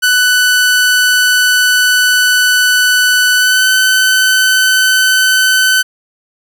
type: tone with pitch glide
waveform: sawtooth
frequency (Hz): 1493 to 1518.2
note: F#6 to F#6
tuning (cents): +15 to +44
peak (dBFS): -4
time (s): 0.02-5.83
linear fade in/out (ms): 20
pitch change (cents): +29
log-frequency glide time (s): 3.36-3.69
effects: none